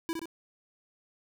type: tone with echo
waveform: square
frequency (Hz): 329.6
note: E4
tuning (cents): 0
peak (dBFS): -30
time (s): 0.09-0.13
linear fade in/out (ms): 0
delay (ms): 63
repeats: 2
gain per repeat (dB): -4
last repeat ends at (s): 0.256
effects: none